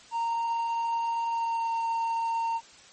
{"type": "tone with pitch glide", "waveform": "triangle", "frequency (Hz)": [925, 916.5], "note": ["A#5", "A#5"], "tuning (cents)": [-14, -30], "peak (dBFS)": -24, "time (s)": [0.11, 2.61], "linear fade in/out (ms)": 50, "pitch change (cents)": -16, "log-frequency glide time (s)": [1.28, 1.66], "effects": ["white hiss -52 dBFS RMS until 2.92 s", "MP3 32 kbps"]}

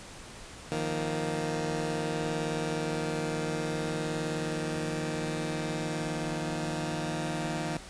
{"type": "chord", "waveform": "15% pulse", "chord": "Eb suspended second", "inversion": "none", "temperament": "just", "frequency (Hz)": [155.56, 175.01, 233.3], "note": ["Eb3", "F3", "Bb3"], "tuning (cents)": [0, 4, 2], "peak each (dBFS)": [-26, -31, -31], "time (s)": [0.72, 7.77], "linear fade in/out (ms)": 0, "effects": ["pink hiss -46 dBFS RMS until 7.89 s", "resampled to 22050 Hz"]}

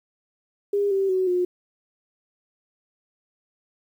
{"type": "tone with pitch steps", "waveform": "sine", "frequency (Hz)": [404.7, 388.9, 373.7, 359.1], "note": ["G#4", "G4", "F#4", "F4"], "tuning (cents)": [-45, -14, 17, 48], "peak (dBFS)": -19, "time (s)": [0.73, 1.45], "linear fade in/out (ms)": 5, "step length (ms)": 180, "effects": ["9-bit"]}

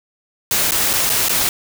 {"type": "noise with dropouts", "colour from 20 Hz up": "white", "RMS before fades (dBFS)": -17, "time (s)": [0.51, 1.49], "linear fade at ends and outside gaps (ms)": 1, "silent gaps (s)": [[0.709, 0.719], [0.932, 0.936], [1.094, 1.099], [1.285, 1.294]], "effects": []}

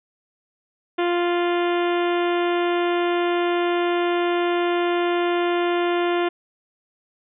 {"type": "harmonic tone with a mistuned harmonic", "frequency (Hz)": 349.2, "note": "F4", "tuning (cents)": 0, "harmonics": [1, 2, 3, 4, 5, 6, 7, 8, 9, 10], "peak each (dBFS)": [-20, -26, -30, -32, -34, -36, -37, -38, -39, -40], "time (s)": [0.98, 6.29], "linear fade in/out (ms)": 10, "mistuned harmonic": 9, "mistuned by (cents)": -36, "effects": []}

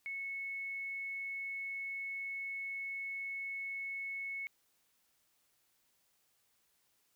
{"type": "tone", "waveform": "sine", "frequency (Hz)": 2201, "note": "C#7", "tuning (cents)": -13, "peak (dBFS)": -38, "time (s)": [0.06, 4.47], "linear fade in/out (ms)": 0, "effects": ["white hiss -75 dBFS RMS until 7.15 s"]}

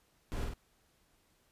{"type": "noise with echo", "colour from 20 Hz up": "brown", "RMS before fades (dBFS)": -37, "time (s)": [0.32, 0.44], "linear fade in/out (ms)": 0, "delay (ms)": 48, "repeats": 2, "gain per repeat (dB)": -2, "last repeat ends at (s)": 0.536, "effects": ["pink hiss -71 dBFS RMS until 1.51 s", "resampled to 32000 Hz"]}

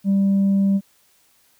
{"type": "tone with tanh clipping", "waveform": "sine", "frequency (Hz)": 196.5, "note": "G3", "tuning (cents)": 4, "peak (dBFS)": -15, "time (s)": [0.04, 0.81], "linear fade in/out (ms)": 50, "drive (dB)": 1, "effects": ["white hiss -59 dBFS RMS until 1.59 s"]}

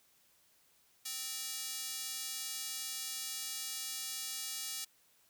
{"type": "tone with high-pass filter", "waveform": "square", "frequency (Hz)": 259.9, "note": "C4", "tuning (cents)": -11, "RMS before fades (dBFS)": -41, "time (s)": [1.05, 4.85], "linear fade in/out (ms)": 10, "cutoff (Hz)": 4800, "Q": 0.81, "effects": ["white hiss -69 dBFS RMS until 5.29 s"]}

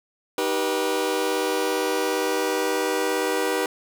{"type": "chord", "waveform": "sawtooth", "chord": "Eb augmented", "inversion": "none", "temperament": "just", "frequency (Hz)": [311.1, 388.9, 486.1], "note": ["Eb4", "G4", "B4"], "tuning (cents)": [0, -14, -28], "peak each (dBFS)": [-25, -22, -21], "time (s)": [0.38, 3.66], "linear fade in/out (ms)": 2, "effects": []}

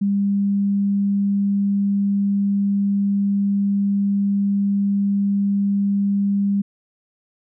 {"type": "tone", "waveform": "sine", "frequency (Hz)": 200, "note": "G3", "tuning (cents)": 35, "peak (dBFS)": -16, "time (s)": [0.01, 6.62], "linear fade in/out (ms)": 10, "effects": []}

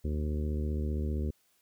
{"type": "harmonic tone", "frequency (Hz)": 75.3, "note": "D2", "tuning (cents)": 44, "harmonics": [1, 2, 3, 4, 5, 6, 7], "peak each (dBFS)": [-30, -40, -38, -44, -42, -47, -50], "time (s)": [0.04, 1.31], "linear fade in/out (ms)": 10, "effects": ["white hiss -70 dBFS RMS until 1.61 s"]}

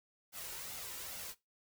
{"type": "noise with flanger", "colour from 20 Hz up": "white", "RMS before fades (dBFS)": -45, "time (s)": [0.32, 1.35], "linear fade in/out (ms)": 50, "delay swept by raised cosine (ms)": [1.4, 2.17], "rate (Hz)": 2.4, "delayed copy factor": 0.5, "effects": ["noise-tail reverb RT60 0.2 s tail -19 dB re dry"]}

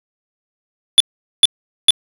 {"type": "tone bursts", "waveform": "square", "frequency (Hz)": 3472, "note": "A7", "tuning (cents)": -24, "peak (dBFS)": -4, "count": 3, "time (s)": [0.98, 1.906], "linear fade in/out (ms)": 0, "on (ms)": 22, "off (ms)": 430, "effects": ["resampled to 32000 Hz"]}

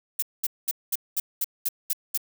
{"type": "noise bursts", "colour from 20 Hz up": "violet", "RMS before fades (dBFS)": -25, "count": 9, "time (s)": [0.19, 2.176], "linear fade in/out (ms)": 5, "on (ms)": 34, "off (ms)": 210, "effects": []}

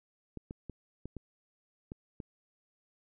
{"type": "clicks", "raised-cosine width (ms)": 3, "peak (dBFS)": -28, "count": 7, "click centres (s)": [0.373, 0.509, 0.697, 1.056, 1.167, 1.919, 2.202], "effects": []}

